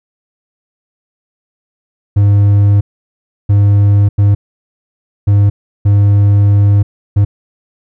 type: tone bursts at uneven times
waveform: triangle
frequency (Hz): 101.5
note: G#2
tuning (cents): -39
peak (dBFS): -3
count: 6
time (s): 2.16-2.81 / 3.49-4.09 / 4.18-4.35 / 5.27-5.5 / 5.85-6.83 / 7.16-7.25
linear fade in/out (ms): 10
effects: none